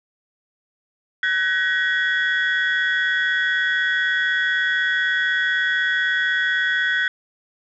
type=tone cluster; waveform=sine; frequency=1510 / 1666 / 1900 / 3358 Hz; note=F#6 / G#6 / A#6 / G#7; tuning=+35 / +5 / +33 / +18 cents; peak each=-20 / -28 / -21 / -28 dBFS; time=1.23-7.08 s; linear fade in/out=2 ms; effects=tanh soft clip ceiling -10 dBFS